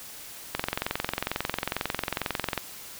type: click train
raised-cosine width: 0.3 ms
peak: -10 dBFS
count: 46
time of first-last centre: 0.55-2.577 s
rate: 22.2 Hz
effects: white hiss -43 dBFS RMS until 2.99 s